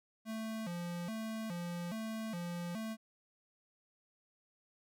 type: tone with vibrato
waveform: square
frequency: 196 Hz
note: G3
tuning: in tune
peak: -39 dBFS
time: 0.25-2.97 s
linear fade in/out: 50 ms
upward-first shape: square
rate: 1.2 Hz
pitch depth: 210 cents each way
effects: none